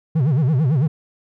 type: tone with vibrato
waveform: triangle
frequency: 141.9 Hz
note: C#3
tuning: 41 cents sharp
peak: -12 dBFS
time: 0.15-0.88 s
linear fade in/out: 10 ms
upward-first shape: sine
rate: 9 Hz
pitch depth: 260 cents each way
effects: none